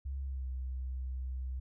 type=tone with pitch glide; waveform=sine; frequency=67.8 to 64.29 Hz; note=C#2 to C2; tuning=-38 to -30 cents; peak=-35 dBFS; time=0.05-1.6 s; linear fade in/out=10 ms; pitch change=-92 cents; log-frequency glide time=0.24-0.47 s; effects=none